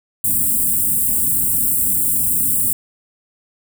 white band-stop noise, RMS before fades -17 dBFS, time 0.24-2.73 s, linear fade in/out 2 ms, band 300 to 7800 Hz, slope 96 dB/octave, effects none

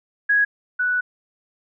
sine tone pair in turn, 1661.2 / 1480 Hz, G#6 / F#6, 0 / 0 cents, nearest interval major second, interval 200 cents, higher first, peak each -14 / -18 dBFS, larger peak first, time 0.29-0.45 / 0.79-1.01 s, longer second, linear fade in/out 10 ms, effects none

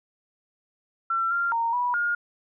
sine tone with pitch steps, 1349 / 1389 / 924 / 978 / 1422 Hz, E6 / F6 / A#5 / B5 / F6, +40 / -10 / -16 / -17 / +31 cents, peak -22 dBFS, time 1.1-2.15 s, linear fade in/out 5 ms, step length 210 ms, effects none

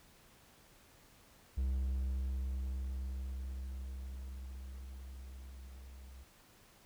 triangle tone with level ramp, 65.3 Hz, C2, 3 cents flat, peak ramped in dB -29 to -48 dBFS, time 1.57-6.24 s, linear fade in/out 10 ms, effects pink hiss -63 dBFS RMS until 6.85 s

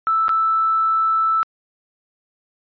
triangle tone with dropouts, 1318.5 Hz, E6, in tune, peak -11 dBFS, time 0.07-1.43 s, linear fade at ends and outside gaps 0 ms, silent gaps 0.282-0.292 s, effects tanh soft clip ceiling -13 dBFS + resampled to 11025 Hz

